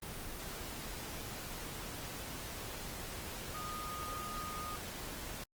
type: tone in noise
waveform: sine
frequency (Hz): 1233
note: D#6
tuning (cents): -16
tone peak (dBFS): -42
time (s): 3.54-4.76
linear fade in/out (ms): 5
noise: pink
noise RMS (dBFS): -44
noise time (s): 0.02-5.44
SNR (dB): -1
effects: Opus 24 kbps